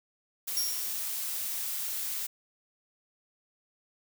blue noise, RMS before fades -34 dBFS, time 0.47-2.27 s, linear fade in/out 10 ms
sawtooth tone with exponential decay, 5588 Hz, F8, in tune, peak -23 dBFS, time 0.57-1.13 s, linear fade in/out 0 ms, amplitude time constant 120 ms
effects none

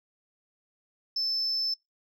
sine tone, 5274 Hz, E8, in tune, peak -25 dBFS, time 1.16-1.74 s, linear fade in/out 5 ms, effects noise-tail reverb RT60 0.2 s tail -25 dB re dry + tanh soft clip ceiling -23 dBFS

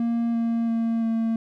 triangle tone with pitch steps, 233.1 / 230.8 / 228.6 / 226.3 Hz, A#3 / A#3 / A#3 / A3, 0 / -17 / -34 / +49 cents, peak -19 dBFS, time 0-1.36 s, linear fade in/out 2 ms, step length 340 ms, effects none

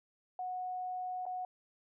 sine tone with dropouts, 734 Hz, F#5, 14 cents flat, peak -36 dBFS, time 0.39-1.45 s, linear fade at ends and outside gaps 2 ms, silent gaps 1.255-1.264 s, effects none

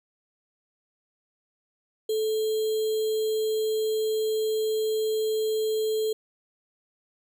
sine tone with sample-and-hold, 435.9 Hz, A4, 16 cents flat, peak -23 dBFS, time 2.09-6.13 s, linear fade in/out 5 ms, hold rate 3675 Hz, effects none

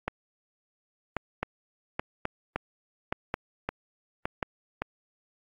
two click trains, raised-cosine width 0.5 ms, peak -13 / -13 dBFS, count 5 / 7, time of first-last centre 0.08-4.428 / 1.43-4.82 s, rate 0.92 / 1.77 Hz, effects AAC 64 kbps

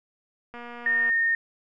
click train, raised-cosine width 0.5 ms, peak -26 dBFS, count 134, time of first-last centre 0.54-1.096 s, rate 239 Hz
sine tone, 1835 Hz, A#6, 28 cents flat, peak -20 dBFS, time 0.86-1.35 s, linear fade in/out 2 ms
effects none

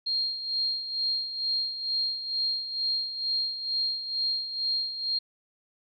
sine tone with tremolo, 4222 Hz, C8, 15 cents sharp, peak -24 dBFS, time 0.06-5.19 s, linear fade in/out 10 ms, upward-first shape sine, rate 2.2 Hz, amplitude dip 65%, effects none

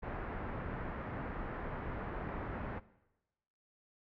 pink low-pass noise, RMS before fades -41 dBFS, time 0.02-2.8 s, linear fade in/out 20 ms, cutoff 1800 Hz, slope 24 dB/octave, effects noise-tail reverb RT60 1.0 s tail -19 dB re dry

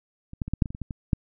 clicks, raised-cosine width 5 ms, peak -27 / -15 / -21 / -13 / -6 / -20 / -23 / -25 / -19 / -20 / -8 dBFS, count 11, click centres 0.334 / 0.418 / 0.48 / 0.536 / 0.622 / 0.658 / 0.705 / 0.749 / 0.817 / 0.908 / 1.132 s, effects none

